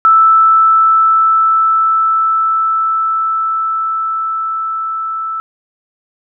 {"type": "tone with level ramp", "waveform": "sine", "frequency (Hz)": 1318.5, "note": "E6", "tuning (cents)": 0, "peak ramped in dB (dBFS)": [-4, -17], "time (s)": [0.05, 5.4], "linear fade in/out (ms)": 0, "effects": []}